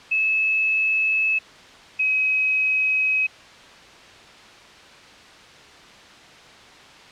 sine tone pair in turn, 2597 / 2542 Hz, E7 / D#7, -26 / +36 cents, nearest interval unison, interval 38 cents, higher first, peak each -17 dBFS, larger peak neither, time 0.11-1.39 / 1.99-3.27 s, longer neither, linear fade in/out 10 ms, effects white hiss -45 dBFS RMS until 7.11 s + low-pass 4000 Hz 12 dB/octave

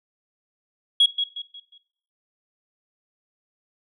sine tone with echo, 3322 Hz, G#7, in tune, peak -11 dBFS, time 1-1.06 s, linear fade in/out 5 ms, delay 180 ms, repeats 4, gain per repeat -9 dB, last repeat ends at 1.78 s, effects noise-tail reverb RT60 0.7 s tail -20 dB re dry + tanh soft clip ceiling -9 dBFS

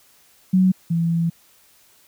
sine tone pair in turn, 186.2 / 167.36 Hz, F#3 / E3, +11 / +27 cents, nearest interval major second, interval 184 cents, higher first, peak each -12 / -17 dBFS, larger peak first, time 0.53-0.72 / 0.9-1.3 s, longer second, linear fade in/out 10 ms, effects white hiss -55 dBFS RMS until 2.07 s

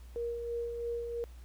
sine tone with tremolo, 470.7 Hz, A#4, 17 cents sharp, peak -32 dBFS, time 0.16-1.24 s, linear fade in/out 0 ms, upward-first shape sine, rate 3 Hz, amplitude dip 40%, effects added 60 Hz sine -47 dBFS peak until 1.44 s + pink hiss -63 dBFS RMS until 1.44 s

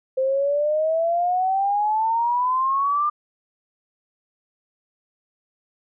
sine exponential sweep, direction up, 519 to 1205 Hz, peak -18 dBFS, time 0.17-3.1 s, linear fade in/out 10 ms, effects none

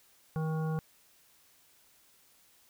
harmonic tone, 158.2 Hz, D#3, 29 cents sharp, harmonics 1 / 3 / 5 / 7 / 9, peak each -30 / -40 / -44 / -47 / -49 dBFS, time 0.36-0.79 s, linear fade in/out 0 ms, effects white hiss -64 dBFS RMS until 2.69 s

